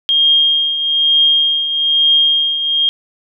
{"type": "tone with tremolo", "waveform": "sine", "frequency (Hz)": 3227, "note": "G7", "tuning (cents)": 50, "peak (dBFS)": -7, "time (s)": [0.09, 2.89], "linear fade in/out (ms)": 0, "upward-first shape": "triangle", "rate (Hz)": 1.1, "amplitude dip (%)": 65, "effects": []}